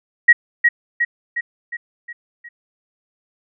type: tone with echo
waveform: sine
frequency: 1901 Hz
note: A#6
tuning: 33 cents sharp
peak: -4 dBFS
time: 0.28-0.33 s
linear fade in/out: 10 ms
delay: 360 ms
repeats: 6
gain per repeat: -5 dB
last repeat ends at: 2.49 s
effects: none